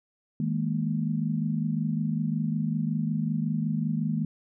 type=chord; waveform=sine; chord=D# suspended fourth; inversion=none; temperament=equal with one note detuned; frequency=158.74 / 207.7 / 233.1 Hz; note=D#3 / G#3 / A#3; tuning=+35 / 0 / 0 cents; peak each=-28 / -30 / -30 dBFS; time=0.4-4.25 s; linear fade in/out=2 ms; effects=none